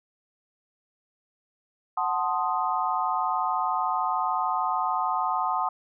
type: chord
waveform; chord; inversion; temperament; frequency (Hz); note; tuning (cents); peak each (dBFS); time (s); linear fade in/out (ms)
sine; F# diminished seventh; none; equal; 740 / 880 / 1046.5 / 1244.5; F#5 / A5 / C6 / Eb6; 0 / 0 / 0 / 0; -29; 1.97-5.69; 5
effects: none